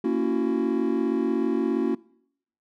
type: chord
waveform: triangle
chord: F# dominant seventh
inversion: first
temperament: just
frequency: 231.2 / 277.5 / 333 / 370 Hz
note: A#3 / C#4 / E4 / F#4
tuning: -14 / +2 / +18 / 0 cents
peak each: -25 dBFS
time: 0.04-1.95 s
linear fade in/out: 5 ms
effects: noise-tail reverb RT60 0.7 s tail -23 dB re dry